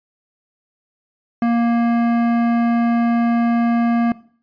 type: tone with hard clipping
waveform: sine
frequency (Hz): 234.4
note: A#3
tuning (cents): +10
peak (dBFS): -16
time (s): 1.42-4.12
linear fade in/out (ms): 2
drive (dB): 14
effects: noise-tail reverb RT60 0.5 s tail -19 dB re dry + resampled to 11025 Hz